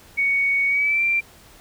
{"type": "tone with pitch glide", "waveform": "sine", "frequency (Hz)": [2231, 2360], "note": ["C#7", "D7"], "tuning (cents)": [11, 8], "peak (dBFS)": -17, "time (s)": [0.17, 1.21], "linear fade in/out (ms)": 20, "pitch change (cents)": 97, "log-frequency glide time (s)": [0.68, 1.03], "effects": ["pink hiss -49 dBFS RMS until 1.6 s"]}